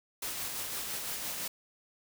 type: noise with tremolo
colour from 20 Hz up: white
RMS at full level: -36 dBFS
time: 0.22-1.48 s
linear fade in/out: 5 ms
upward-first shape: sine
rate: 5.9 Hz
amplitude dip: 30%
effects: none